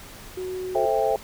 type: tone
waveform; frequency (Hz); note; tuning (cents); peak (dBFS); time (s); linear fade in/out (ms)
sine; 370; F#4; 0; -28; 0.37-0.86; 5
type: chord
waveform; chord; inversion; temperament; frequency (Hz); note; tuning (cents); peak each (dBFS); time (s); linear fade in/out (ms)
sine; A minor seventh; none; just; 440 / 528 / 660 / 792; A4 / C5 / E5 / G5; 0 / +16 / +2 / +18; -25; 0.75-1.16; 2
effects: pink hiss -43 dBFS RMS until 1.23 s